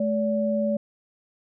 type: tone pair together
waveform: sine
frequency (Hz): 215.1 / 574.2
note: A3 / D5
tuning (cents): -39 / -39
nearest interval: octave + perfect fourth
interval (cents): 1700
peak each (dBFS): -24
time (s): 0-0.77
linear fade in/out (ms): 5
effects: none